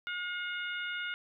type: harmonic tone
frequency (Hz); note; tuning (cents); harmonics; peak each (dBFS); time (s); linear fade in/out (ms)
717; F5; +45; 2 / 3 / 4 / 5; -36 / -41 / -42 / -46; 0.07-1.14; 0
effects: none